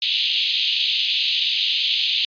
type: band-pass noise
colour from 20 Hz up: pink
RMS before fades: -21 dBFS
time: 0.02-2.25 s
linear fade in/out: 2 ms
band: 2800 to 4200 Hz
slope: 48 dB/octave
effects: resampled to 11025 Hz